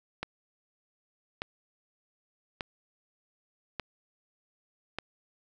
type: click train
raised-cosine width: 0.3 ms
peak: -17 dBFS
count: 5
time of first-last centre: 0.23-4.986 s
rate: 0.841 Hz
effects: none